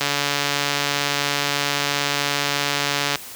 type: click train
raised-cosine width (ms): 0.2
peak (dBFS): -3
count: 451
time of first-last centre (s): 0.01-3.157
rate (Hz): 143
effects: white hiss -37 dBFS RMS until 3.35 s + high-pass 60 Hz 12 dB/octave